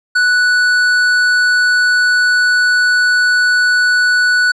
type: tone with tanh clipping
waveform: triangle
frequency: 1480 Hz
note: F#6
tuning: in tune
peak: -11 dBFS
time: 0.15-4.52 s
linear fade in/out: 10 ms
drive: 17 dB
effects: low-pass 8000 Hz 12 dB/octave